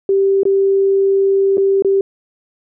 sine tone with dropouts, 391.1 Hz, G4, 4 cents flat, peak -10 dBFS, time 0.09-2.01 s, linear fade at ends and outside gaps 2 ms, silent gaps 0.433-0.453 / 1.572-1.579 / 1.823-1.847 s, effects none

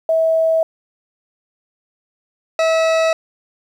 sine / 40% pulse tone pair in turn, 648 / 648 Hz, E5 / E5, -30 / -30 cents, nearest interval unison, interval 0 cents, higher neither, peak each -12 dBFS, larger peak neither, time 0.09-0.63 / 2.59-3.13 s, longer neither, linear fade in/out 2 ms, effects low-pass 5000 Hz 12 dB/octave + 8-bit

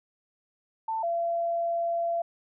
sine tone pair in turn, 890 / 679.7 Hz, A5 / F5, +20 / -47 cents, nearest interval perfect fourth, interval 467 cents, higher first, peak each -27 / -25 dBFS, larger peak second, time 0.88-1.03 / 1.03-2.22 s, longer second, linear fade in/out 5 ms, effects none

